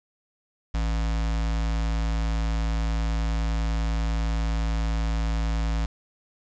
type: tone with notch filter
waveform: square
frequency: 54.9 Hz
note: A1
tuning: 3 cents flat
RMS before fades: -25 dBFS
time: 0.74-5.86 s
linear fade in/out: 5 ms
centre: 400 Hz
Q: 1.7
effects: resampled to 16000 Hz + 8-bit